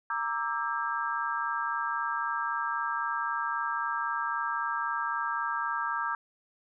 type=chord; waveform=sine; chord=E half-diminished seventh; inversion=second; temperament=equal with one note detuned; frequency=932.3 / 1174.7 / 1318.5 / 1607.4 Hz; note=Bb5 / D6 / E6 / G6; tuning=0 / 0 / 0 / +43 cents; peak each=-34 dBFS; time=0.1-6.15 s; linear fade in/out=2 ms; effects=none